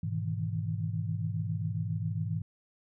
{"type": "chord", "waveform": "sine", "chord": "E major seventh", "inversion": "first", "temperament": "equal with one note detuned", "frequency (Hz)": [103.83, 123.47, 155.56, 162.92], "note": ["G#2", "B2", "D#3", "E3"], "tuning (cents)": [0, 0, 0, -20], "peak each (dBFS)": [-33, -38, -38, -35], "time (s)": [0.03, 2.42], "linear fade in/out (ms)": 5, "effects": []}